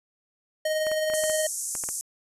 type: tone with tremolo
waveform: square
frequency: 622.3 Hz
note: D#5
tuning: in tune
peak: -23 dBFS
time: 0.65-1.47 s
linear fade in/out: 5 ms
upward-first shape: triangle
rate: 19 Hz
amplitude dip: 35%
type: clicks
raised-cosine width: 0.5 ms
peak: -22 dBFS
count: 9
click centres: 0.868 / 0.916 / 1.1 / 1.137 / 1.238 / 1.298 / 1.752 / 1.838 / 1.889 s
type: band-pass noise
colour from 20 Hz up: pink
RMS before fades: -32 dBFS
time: 1.14-2.01 s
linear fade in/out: 0 ms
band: 6300 to 11000 Hz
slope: 48 dB/octave
effects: resampled to 32000 Hz